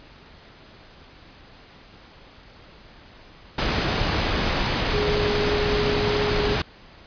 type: tone in noise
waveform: sine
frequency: 415.9 Hz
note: G#4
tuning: 2 cents sharp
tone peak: -23 dBFS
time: 4.93-6.56 s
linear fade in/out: 5 ms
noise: pink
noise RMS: -23 dBFS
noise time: 3.58-6.62 s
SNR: -3 dB
effects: pink hiss -48 dBFS RMS until 7.06 s + resampled to 11025 Hz